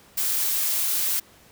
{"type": "noise", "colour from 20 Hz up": "blue", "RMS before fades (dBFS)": -24, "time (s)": [0.17, 1.2], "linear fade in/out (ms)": 10, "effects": ["pink hiss -53 dBFS RMS until 1.51 s", "high-pass 60 Hz 12 dB/octave"]}